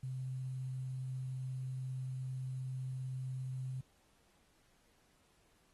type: tone with quantisation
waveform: sine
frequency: 129.8 Hz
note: C3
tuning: 13 cents flat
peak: -38 dBFS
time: 0.03-3.81 s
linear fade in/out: 5 ms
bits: 11
effects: pink hiss -72 dBFS RMS until 5.73 s + AAC 32 kbps